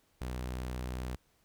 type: tone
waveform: sawtooth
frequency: 62.5 Hz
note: B1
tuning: 21 cents sharp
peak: -32 dBFS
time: 0.21-1.16 s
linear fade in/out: 5 ms
effects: pink hiss -71 dBFS RMS until 1.44 s